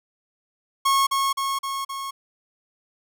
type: tone with echo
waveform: 45% pulse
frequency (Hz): 1093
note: C#6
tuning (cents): -25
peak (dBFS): -17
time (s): 0.85-1.07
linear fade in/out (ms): 10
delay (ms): 260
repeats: 4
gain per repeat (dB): -3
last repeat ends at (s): 2.11
effects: none